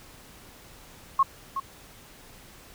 sine tone with echo, 1085 Hz, C#6, 37 cents flat, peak -16 dBFS, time 1.19-1.23 s, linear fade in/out 5 ms, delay 370 ms, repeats 1, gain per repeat -10 dB, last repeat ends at 1.6 s, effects pink hiss -50 dBFS RMS until 2.74 s

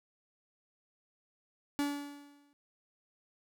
45% pulse tone with exponential decay, 287.1 Hz, D4, 39 cents flat, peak -28 dBFS, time 1.79-2.53 s, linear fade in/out 0 ms, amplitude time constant 160 ms, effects none

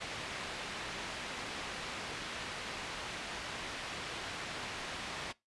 white low-pass noise, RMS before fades -42 dBFS, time 0-5.33 s, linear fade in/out 20 ms, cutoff 3100 Hz, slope 12 dB/octave, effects noise-tail reverb RT60 0.2 s tail -21 dB re dry + resampled to 24000 Hz

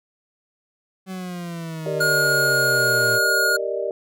40% pulse exponential sweep, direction down, 190 to 114 Hz, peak -28 dBFS, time 1.06-3.2 s, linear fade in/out 50 ms
sine chord, Eb major seventh, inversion first, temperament equal, 392 / 466.2 / 587.3 / 622.3 Hz, G4 / Bb4 / D5 / Eb5, 0 / 0 / 0 / 0 cents, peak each -28 / -28 / -27 / -29 dBFS, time 1.86-3.91 s, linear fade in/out 2 ms
square tone, 1432 Hz, F6, 43 cents sharp, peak -18 dBFS, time 2-3.57 s, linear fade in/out 10 ms
effects none

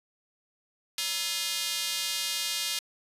square tone with high-pass filter, 190.4 Hz, F#3, 50 cents sharp, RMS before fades -31 dBFS, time 0.98-2.79 s, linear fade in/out 2 ms, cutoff 3500 Hz, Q 1.3, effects resampled to 32000 Hz

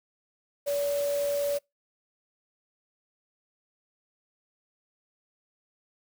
sine tone in noise, 572 Hz, D5, 46 cents flat, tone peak -25 dBFS, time 0.66-1.59 s, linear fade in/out 20 ms, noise white, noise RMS -40 dBFS, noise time 0.66-1.59 s, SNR +12 dB, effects noise-tail reverb RT60 0.2 s tail -26 dB re dry

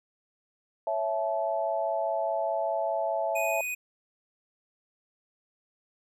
sine chord, A major, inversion first, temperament equal with one note detuned, 554.4 / 659.3 / 864.4 Hz, C#5 / E5 / A5, 0 / 0 / -31 cents, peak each -33 / -28 / -32 dBFS, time 0.87-3.61 s, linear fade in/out 2 ms
square tone, 2489 Hz, D#7, in tune, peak -31 dBFS, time 3.35-3.75 s, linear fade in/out 10 ms
effects none

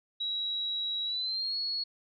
sine tone with pitch glide, 3873 to 4347 Hz, B7 to C#8, -35 to -35 cents, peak -30 dBFS, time 0.2-1.84 s, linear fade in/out 10 ms, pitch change +200 cents, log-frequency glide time 1.05-1.56 s, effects none

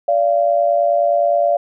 sine tone pair together, 578.5 / 688 Hz, D5 / F5, -26 / -26 cents, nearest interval minor third, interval 300 cents, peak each -15 dBFS, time 0.08-1.57 s, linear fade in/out 5 ms, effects none

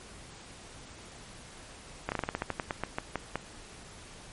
slowing click train, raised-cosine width 0.5 ms, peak -15 dBFS, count 15, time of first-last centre 2.09-3.356 s, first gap 29 ms, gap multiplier 1.16, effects pink hiss -49 dBFS RMS until 4.32 s + MP3 48 kbps

